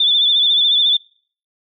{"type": "tone with vibrato", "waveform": "sine", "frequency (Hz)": 3513, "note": "A7", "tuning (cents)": -3, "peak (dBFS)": -11, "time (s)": [0, 0.97], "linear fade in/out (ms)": 5, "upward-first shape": "sine", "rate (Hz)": 14, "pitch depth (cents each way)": 53, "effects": ["noise-tail reverb RT60 0.5 s tail -26 dB re dry"]}